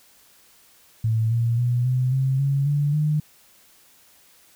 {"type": "tone with pitch steps", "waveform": "sine", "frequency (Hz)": [111.8, 116.75, 121.92, 127.32, 132.95, 138.84, 144.99, 151.41], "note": ["A2", "A#2", "B2", "C3", "C3", "C#3", "D3", "D#3"], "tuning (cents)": [28, 3, -22, -47, 28, 3, -22, -47], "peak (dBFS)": -18, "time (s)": [1.04, 3.2], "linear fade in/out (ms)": 5, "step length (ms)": 270, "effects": ["white hiss -55 dBFS RMS until 4.55 s"]}